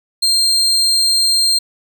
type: tone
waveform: 35% pulse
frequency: 4186 Hz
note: C8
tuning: in tune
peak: -10 dBFS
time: 0.22-1.59 s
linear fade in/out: 10 ms
effects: none